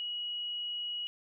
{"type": "tone", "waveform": "sine", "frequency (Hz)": 2910, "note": "F#7", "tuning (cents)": -29, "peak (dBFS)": -34, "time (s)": [0, 1.07], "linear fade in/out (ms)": 0, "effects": []}